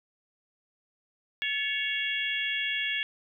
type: harmonic tone with a mistuned harmonic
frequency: 554.4 Hz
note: C#5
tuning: in tune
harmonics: 3 / 4 / 5 / 6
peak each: -33 / -33 / -33 / -33 dBFS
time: 1.42-3.03 s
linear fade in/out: 0 ms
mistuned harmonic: 3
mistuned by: +64 cents
effects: none